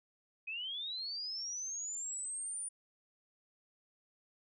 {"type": "linear sweep", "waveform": "sine", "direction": "up", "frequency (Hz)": [2489, 9480], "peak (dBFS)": -38, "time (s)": [0.47, 2.69], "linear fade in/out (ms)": 10, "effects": []}